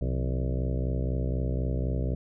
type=harmonic tone with a mistuned harmonic; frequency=64 Hz; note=C2; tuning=38 cents flat; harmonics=1 / 2 / 3 / 4 / 5 / 6 / 7 / 8 / 9 / 10; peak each=-28 / -31 / -37 / -38 / -42 / -41 / -41 / -44 / -42 / -47 dBFS; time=0.01-2.15 s; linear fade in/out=5 ms; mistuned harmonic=3; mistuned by=-120 cents; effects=none